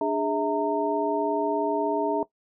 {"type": "tone cluster", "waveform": "sine", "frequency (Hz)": [295.6, 412.3, 650, 918], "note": ["D4", "G#4", "E5", "A#5"], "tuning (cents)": [11, -13, -24, -27], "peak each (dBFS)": -28, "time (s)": [0.01, 2.23], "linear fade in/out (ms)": 2, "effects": ["noise-tail reverb RT60 0.1 s tail -18 dB re dry"]}